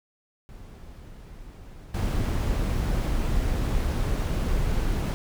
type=noise with level steps; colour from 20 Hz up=brown; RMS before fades=-43 / -25 dBFS; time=0.49-5.14 s; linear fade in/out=0 ms; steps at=1.94 s; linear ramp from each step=5 ms; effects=none